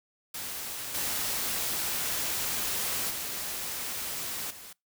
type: noise with level steps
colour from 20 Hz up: white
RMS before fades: -37 / -31 / -35 / -46 dBFS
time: 0.34-4.73 s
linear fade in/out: 5 ms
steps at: 0.94 / 3.1 / 4.5 s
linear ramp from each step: 10 ms
effects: noise-tail reverb RT60 0.2 s tail -25 dB re dry